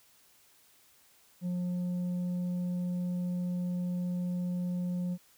sine tone with tanh clipping, 178.5 Hz, F3, 38 cents sharp, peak -31 dBFS, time 1.41-5.18 s, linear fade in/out 50 ms, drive 4 dB, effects white hiss -63 dBFS RMS until 5.37 s

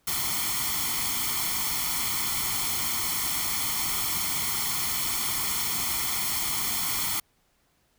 white noise with comb filter, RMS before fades -28 dBFS, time 0.07-7.2 s, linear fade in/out 5 ms, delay 0.92 ms, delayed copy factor +0.75, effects pink hiss -68 dBFS RMS until 7.98 s

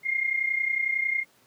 sine tone pair together, 2099 / 2130 Hz, C7 / C7, +5 / +30 cents, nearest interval unison, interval 25 cents, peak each -29 / -25 dBFS, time 0.03-1.25 s, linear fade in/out 50 ms, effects pink hiss -61 dBFS RMS until 1.46 s + high-pass 150 Hz 12 dB/octave

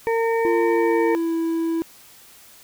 harmonic tone, 456.7 Hz, A#4, 36 cents flat, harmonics 1 / 2 / 4 / 5, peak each -19 / -25 / -31 / -33 dBFS, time 0.07-1.15 s, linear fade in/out 0 ms
triangle tone with pitch glide, 344.1 to 329.3 Hz, F4 to E4, -26 to -2 cents, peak -18 dBFS, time 0.45-1.82 s, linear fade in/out 0 ms, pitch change -76 cents, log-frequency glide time 0.67-1.35 s
effects white hiss -48 dBFS RMS until 2.63 s

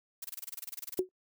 blue noise bursts, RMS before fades -40 dBFS, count 16, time 0.22-0.995 s, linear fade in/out 5 ms, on 25 ms, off 25 ms
sine tone with exponential decay, 370 Hz, F#4, in tune, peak -21 dBFS, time 0.99-1.09 s, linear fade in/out 1 ms, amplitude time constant 21 ms
effects noise-tail reverb RT60 0.1 s tail -22 dB re dry

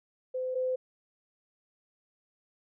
sine tone pair in turn, 512 / 512 Hz, C5 / C5, -38 / -38 cents, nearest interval unison, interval 0 cents, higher neither, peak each -30 / -27 dBFS, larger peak second, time 0.34-0.55 / 0.55-0.76 s, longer neither, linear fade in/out 10 ms, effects none

